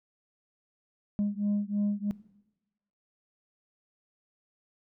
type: beating tone pair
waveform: sine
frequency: 203.8 / 206.9 Hz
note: G#3 / G#3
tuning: -32 / -6 cents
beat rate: 3.1 Hz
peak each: -28 dBFS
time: 1.19-2.11 s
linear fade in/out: 0 ms
effects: noise-tail reverb RT60 1.0 s tail -20 dB re dry + tanh soft clip ceiling -23 dBFS